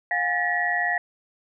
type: tone cluster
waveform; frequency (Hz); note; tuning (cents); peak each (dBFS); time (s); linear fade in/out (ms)
sine; 710 / 811 / 1751 / 1914; F5 / G#5 / A6 / A#6; +28 / -41 / -9 / +45; -27 / -33 / -28 / -24; 0.11-0.98; 2
effects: none